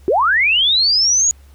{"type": "linear sweep", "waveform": "sine", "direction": "up", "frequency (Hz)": [331.6, 6850], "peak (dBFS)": -11, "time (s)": [0.08, 1.31], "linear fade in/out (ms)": 0, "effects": ["added 69 Hz sine -41 dBFS peak until 1.54 s", "pink hiss -54 dBFS RMS until 1.54 s"]}